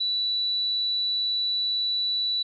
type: tone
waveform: sine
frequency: 3951 Hz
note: B7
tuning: in tune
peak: -23 dBFS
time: 0-2.43 s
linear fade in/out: 10 ms
effects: none